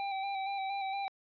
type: tone with vibrato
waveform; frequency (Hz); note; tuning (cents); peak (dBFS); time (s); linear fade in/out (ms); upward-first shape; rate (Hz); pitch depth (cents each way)
square; 783; G5; -2; -34; 0-1.08; 0; square; 4.3; 26
effects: resampled to 11025 Hz + 12-bit